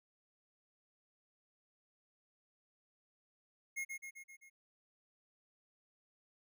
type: tone with echo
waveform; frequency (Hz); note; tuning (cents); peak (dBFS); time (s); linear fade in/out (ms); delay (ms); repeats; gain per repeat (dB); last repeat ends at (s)
square; 2153; C7; +49; -38; 3.76-3.85; 20; 130; 5; -4; 4.5
effects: none